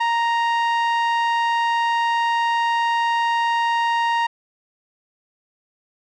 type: tone with low-pass filter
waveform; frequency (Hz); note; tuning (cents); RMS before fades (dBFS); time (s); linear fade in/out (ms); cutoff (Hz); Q
sawtooth; 932.3; A#5; 0; -20; 0-4.27; 10; 2700; 0.66
effects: none